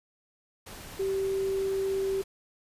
sine tone in noise, 387.3 Hz, G4, 21 cents flat, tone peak -26 dBFS, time 0.99-2.22 s, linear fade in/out 10 ms, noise pink, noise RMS -44 dBFS, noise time 0.66-2.24 s, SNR +15 dB, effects resampled to 32000 Hz

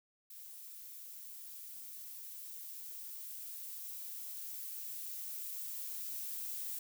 violet noise with level ramp, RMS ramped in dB -51 to -41 dBFS, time 0.3-6.79 s, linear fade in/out 5 ms, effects none

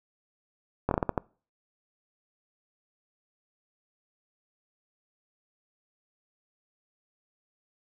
slowing click train, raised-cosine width 1 ms, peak -11 dBFS, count 7, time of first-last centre 0.89-1.178 s, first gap 22 ms, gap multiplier 1.31, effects noise-tail reverb RT60 0.4 s tail -24 dB re dry

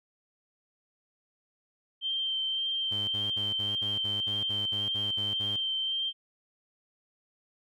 sine tone with vibrato, 3136 Hz, G7, in tune, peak -28 dBFS, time 2.01-6.13 s, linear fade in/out 50 ms, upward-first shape sine, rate 1.8 Hz, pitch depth 13 cents each way
sawtooth tone bursts, 103.3 Hz, G#2, 9 cents flat, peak -35 dBFS, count 12, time 2.91-5.566 s, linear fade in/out 10 ms, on 170 ms, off 56 ms
effects none

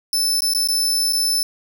sawtooth tone with dropouts, 5274 Hz, E8, in tune, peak -14 dBFS, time 0.13-1.43 s, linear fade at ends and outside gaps 1 ms, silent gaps 0.406-0.42 / 0.536-0.548 / 0.674-0.686 / 1.125-1.132 s, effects none

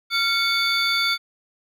triangle tone cluster, 1383 / 2217 / 3513 / 4546 Hz, F6 / C#7 / A7 / C#8, -17 / 0 / -3 / +43 cents, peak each -23 dBFS, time 0.1-1.18 s, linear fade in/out 50 ms, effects none

